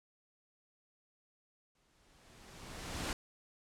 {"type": "noise with exponential growth", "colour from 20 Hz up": "pink", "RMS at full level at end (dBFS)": -36, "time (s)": [1.75, 3.13], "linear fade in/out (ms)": 2, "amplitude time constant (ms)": 300, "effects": ["low-pass 9000 Hz 12 dB/octave"]}